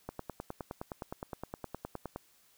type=click train; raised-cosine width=1 ms; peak=-24 dBFS; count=21; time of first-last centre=0.09-2.16 s; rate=9.66 Hz; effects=white hiss -66 dBFS RMS until 2.57 s